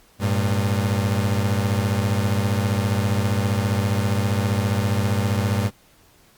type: beating tone pair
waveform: 30% pulse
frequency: 98.9 / 113.9 Hz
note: G2 / A#2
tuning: +16 / -40 cents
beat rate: 15 Hz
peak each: -18 / -21 dBFS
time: 0.19-5.71 s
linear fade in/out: 50 ms
effects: pink hiss -55 dBFS RMS until 6.37 s + Opus 48 kbps